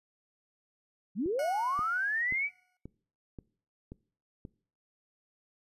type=linear sweep; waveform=sine; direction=up; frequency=164.81 to 2336 Hz; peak=-28 dBFS; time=1.15-2.5 s; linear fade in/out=50 ms
type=click train; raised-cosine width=3 ms; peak=-30 dBFS; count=7; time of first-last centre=1.26-4.451 s; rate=1.88 Hz
type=tone with exponential decay; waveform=20% pulse; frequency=730 Hz; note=F#5; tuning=24 cents flat; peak=-32 dBFS; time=1.39-2.77 s; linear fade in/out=2 ms; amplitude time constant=300 ms
effects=noise-tail reverb RT60 0.5 s tail -22 dB re dry + resampled to 32000 Hz